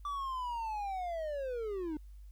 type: linear sweep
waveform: triangle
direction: down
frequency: 1168 to 294 Hz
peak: -33 dBFS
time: 0.05-1.97 s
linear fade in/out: 2 ms
effects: added 50 Hz sine -48 dBFS peak until 2.31 s + white hiss -75 dBFS RMS until 2.31 s